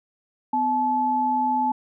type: tone pair together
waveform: sine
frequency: 252.9 / 864 Hz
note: B3 / A5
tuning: +41 / -32 cents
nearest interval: octave + major sixth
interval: 2127 cents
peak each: -27 / -20 dBFS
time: 0.53-1.72 s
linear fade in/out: 5 ms
effects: none